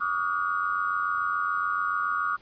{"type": "tone cluster", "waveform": "sine", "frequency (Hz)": [1146, 1233, 1434], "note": ["D6", "D#6", "F6"], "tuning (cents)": [-43, -16, 45], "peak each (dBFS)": -29, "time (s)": [0, 2.37], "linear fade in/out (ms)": 20, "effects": ["pink hiss -57 dBFS RMS until 2.41 s", "resampled to 11025 Hz"]}